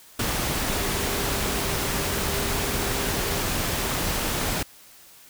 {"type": "tone in noise", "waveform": "sine", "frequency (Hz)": 399.2, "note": "G4", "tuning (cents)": 32, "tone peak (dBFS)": -35, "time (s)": [0.78, 3.44], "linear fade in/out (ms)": 5, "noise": "pink", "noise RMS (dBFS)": -26, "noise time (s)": [0.19, 4.63], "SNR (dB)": -12, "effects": ["white hiss -50 dBFS RMS until 5.29 s"]}